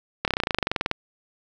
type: slowing click train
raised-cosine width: 0.3 ms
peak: -6 dBFS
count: 18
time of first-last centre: 0.25-0.914 s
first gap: 28 ms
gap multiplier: 1.04
effects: none